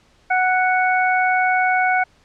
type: harmonic tone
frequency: 740 Hz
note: F#5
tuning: in tune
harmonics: 1 / 2 / 3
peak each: -17 / -20 / -22 dBFS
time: 0.3-2.04 s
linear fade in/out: 10 ms
effects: pink hiss -56 dBFS RMS until 2.24 s + low-pass 6000 Hz 12 dB/octave